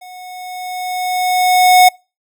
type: tone with level ramp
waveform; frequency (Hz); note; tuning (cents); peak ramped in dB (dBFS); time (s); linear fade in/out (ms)
square; 732; F#5; -19; -34 to -4; 0.01-1.89; 10
effects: noise-tail reverb RT60 0.3 s tail -26 dB re dry